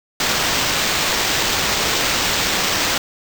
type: noise with sample-and-hold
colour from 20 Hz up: white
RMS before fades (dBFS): -19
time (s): 0.2-2.98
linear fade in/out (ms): 2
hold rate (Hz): 11025
effects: none